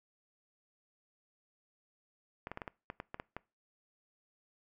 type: clicks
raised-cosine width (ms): 0.5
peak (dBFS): -25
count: 10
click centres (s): 2.471 / 2.516 / 2.574 / 2.618 / 2.678 / 2.901 / 3.001 / 3.144 / 3.199 / 3.366
effects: noise-tail reverb RT60 0.3 s tail -23 dB re dry